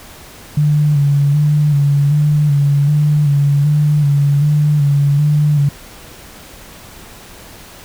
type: tone with vibrato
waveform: sine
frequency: 145.6 Hz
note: D3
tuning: 15 cents flat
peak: -9 dBFS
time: 0.57-5.69 s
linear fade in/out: 5 ms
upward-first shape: square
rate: 1.3 Hz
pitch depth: 39 cents each way
effects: pink hiss -37 dBFS RMS until 7.84 s